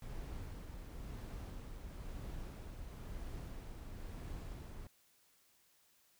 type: noise with tremolo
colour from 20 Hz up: brown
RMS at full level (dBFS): -45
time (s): 0.02-4.87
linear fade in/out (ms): 2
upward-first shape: sine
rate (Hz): 0.99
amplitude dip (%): 35
effects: white hiss -71 dBFS RMS until 6.19 s